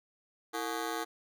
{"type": "ring-modulated tone", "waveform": "15% pulse", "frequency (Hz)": 392.7, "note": "G4", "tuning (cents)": 3, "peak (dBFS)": -24, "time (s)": [0.53, 1.05], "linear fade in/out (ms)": 20, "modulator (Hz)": 61.9, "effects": []}